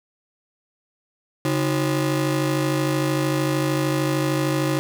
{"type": "ring-modulated tone", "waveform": "30% pulse", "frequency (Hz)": 226.4, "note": "A3", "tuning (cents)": 50, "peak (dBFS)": -14, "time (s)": [1.45, 4.79], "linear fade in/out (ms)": 0, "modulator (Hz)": 86.6, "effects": []}